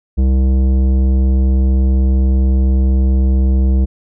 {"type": "tone with tanh clipping", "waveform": "sine", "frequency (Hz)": 65.41, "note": "C2", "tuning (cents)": 0, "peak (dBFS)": -11, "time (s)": [0.17, 3.86], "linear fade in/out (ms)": 20, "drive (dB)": 13, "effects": []}